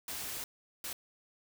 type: noise bursts at uneven times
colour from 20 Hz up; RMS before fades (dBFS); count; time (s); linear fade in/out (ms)
white; -40; 2; 0.08-0.44 / 0.84-0.93; 2
effects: none